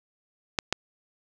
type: clicks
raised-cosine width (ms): 0.2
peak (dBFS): -6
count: 2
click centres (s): 0.588 / 0.726
effects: none